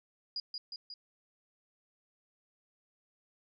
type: tone with echo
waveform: sine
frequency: 4882 Hz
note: D#8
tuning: 34 cents flat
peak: -34 dBFS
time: 0.36-0.4 s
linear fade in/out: 2 ms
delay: 180 ms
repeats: 3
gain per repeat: -3 dB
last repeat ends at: 0.94 s
effects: none